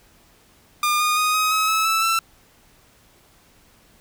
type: tone with pitch steps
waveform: sawtooth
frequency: 1207 / 1224.6 / 1242.4 / 1260.4 / 1278.8 / 1297.4 / 1316.2 / 1335.4 Hz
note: D6 / D#6 / D#6 / D#6 / D#6 / E6 / E6 / E6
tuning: +47 / -28 / -3 / +22 / +47 / -28 / -3 / +22 cents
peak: -14 dBFS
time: 0.83-2.19 s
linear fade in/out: 2 ms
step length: 170 ms
effects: pink hiss -55 dBFS RMS until 4 s